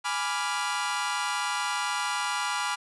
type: chord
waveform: sawtooth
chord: G# diminished seventh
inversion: none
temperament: equal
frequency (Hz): 830.6 / 987.8 / 1174.7 / 1396.9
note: G#5 / B5 / D6 / F6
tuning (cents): 0 / 0 / 0 / 0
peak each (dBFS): -30 / -28 / -30 / -29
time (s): 0.04-2.76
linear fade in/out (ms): 20
effects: resampled to 24000 Hz